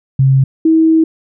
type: tone pair in turn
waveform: sine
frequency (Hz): 134.1 / 321.5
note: C3 / E4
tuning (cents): +43 / -43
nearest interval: octave + minor third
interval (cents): 1514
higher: second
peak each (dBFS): -6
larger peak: neither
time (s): 0.19-0.44 / 0.65-1.04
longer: second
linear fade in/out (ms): 5
effects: none